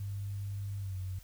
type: tone with pitch glide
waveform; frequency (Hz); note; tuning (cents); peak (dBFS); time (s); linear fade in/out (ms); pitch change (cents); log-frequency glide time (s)
sine; 100 to 93.3; G2 to F#2; +35 to +15; -35; 0-1.19; 5; -120; 0.78-0.97
effects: added 50 Hz sine -53 dBFS peak until 1.23 s + white hiss -60 dBFS RMS until 1.23 s